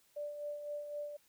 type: tone with tremolo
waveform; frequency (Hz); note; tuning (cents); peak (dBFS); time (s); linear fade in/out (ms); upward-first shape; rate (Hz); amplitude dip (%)
sine; 587.3; D5; 0; -37; 0.16-1.17; 10; sine; 3.9; 50
effects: white hiss -70 dBFS RMS until 1.28 s